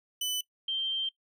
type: tone pair in turn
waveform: sawtooth / sine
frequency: 3000 / 3146 Hz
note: F#7 / G7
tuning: +23 / +6 cents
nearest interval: minor second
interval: 83 cents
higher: second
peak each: -26 / -28 dBFS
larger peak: first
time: 0.21-0.41 / 0.68-1.09 s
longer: second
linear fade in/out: 5 ms
effects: noise-tail reverb RT60 0.1 s tail -20 dB re dry